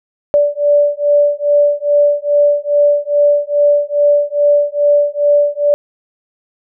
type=beating tone pair; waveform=sine; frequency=581 / 583.4 Hz; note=D5 / D5; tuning=-19 / -12 cents; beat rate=2.4 Hz; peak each=-12 dBFS; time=0.34-5.74 s; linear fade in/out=0 ms; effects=none